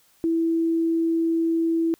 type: tone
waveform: sine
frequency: 329.6 Hz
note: E4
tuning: in tune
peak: -19 dBFS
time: 0.24-1.94 s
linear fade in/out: 0 ms
effects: white hiss -60 dBFS RMS until 1.99 s